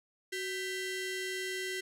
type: ring-modulated tone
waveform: sawtooth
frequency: 1179 Hz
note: D6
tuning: 6 cents sharp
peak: -28 dBFS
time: 0.32-1.81 s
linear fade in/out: 10 ms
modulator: 805 Hz
effects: low-pass 12000 Hz 12 dB/octave